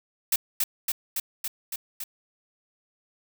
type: noise with echo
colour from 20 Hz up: blue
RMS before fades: -22 dBFS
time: 0.32-0.36 s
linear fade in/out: 5 ms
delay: 280 ms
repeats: 6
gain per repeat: -2 dB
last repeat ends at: 2.04 s
effects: none